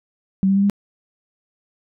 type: tone with pitch steps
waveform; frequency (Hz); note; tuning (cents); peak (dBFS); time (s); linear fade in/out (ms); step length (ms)
sine; 192 / 195.13 / 198.31 / 201.5; G3 / G3 / G3 / G3; -36 / -8 / +20 / +48; -13; 0.43-0.698; 0; 67
effects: none